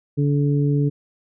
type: harmonic tone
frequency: 143.8 Hz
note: D3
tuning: 36 cents flat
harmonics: 1 / 2 / 3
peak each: -17 / -23 / -27 dBFS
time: 0.17-0.9 s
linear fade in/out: 20 ms
effects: none